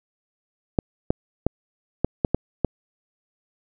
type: clicks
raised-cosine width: 2 ms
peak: -5 dBFS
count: 7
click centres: 0.788 / 1.105 / 1.466 / 2.046 / 2.248 / 2.346 / 2.647 s
effects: none